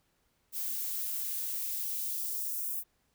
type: noise with high-pass filter sweep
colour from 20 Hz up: violet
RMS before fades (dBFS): -35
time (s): 0.52-2.84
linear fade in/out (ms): 50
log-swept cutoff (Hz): 270 to 10000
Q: 0.84
effects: pink hiss -74 dBFS RMS until 3.14 s